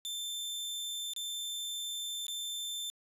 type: tone with dropouts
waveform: sawtooth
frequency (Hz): 3554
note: A7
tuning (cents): +17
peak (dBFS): -33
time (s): 0.05-2.9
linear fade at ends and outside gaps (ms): 0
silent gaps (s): 1.135-1.163 / 2.267-2.282
effects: resampled to 32000 Hz